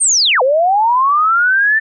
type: linear two-way sweep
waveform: sine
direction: down then up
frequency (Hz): 9010 to 493.9 to 1794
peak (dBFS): -9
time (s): 0-1.8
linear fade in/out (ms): 20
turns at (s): 0.42
effects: none